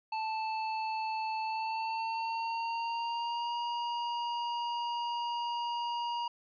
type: tone with pitch glide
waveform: square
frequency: 880 to 948.6 Hz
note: A5 to A#5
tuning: 0 to +30 cents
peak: -33 dBFS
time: 0.12-6.28 s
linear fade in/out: 5 ms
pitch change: +130 cents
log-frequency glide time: 1.42-3.56 s
effects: resampled to 11025 Hz + 12-bit